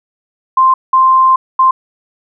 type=tone bursts at uneven times; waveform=sine; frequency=1046.5 Hz; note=C6; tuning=in tune; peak=-5 dBFS; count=3; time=0.57-0.74 / 0.93-1.36 / 1.59-1.71 s; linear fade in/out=5 ms; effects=none